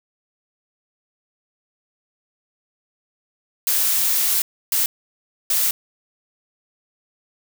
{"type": "noise bursts at uneven times", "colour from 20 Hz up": "blue", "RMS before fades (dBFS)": -19, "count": 3, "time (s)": [[3.67, 4.42], [4.72, 4.86], [5.5, 5.71]], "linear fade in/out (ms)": 2, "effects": []}